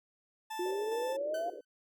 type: tone with tremolo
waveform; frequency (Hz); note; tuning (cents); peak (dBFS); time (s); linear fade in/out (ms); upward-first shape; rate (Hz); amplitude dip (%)
40% pulse; 880; A5; 0; -37; 0.5-1.17; 10; square; 2.4; 30
type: exponential sweep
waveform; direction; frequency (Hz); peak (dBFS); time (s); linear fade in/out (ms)
sine; up; 349.2 to 710; -32; 0.59-1.5; 5
type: band-pass noise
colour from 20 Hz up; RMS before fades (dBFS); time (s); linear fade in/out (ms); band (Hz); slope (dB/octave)
white; -46; 0.65-1.61; 5; 310 to 600; 96
type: tone with exponential decay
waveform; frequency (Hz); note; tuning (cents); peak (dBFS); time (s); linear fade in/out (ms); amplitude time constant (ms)
sawtooth; 1521; F#6; +47; -39; 1.34-1.65; 5; 67
effects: none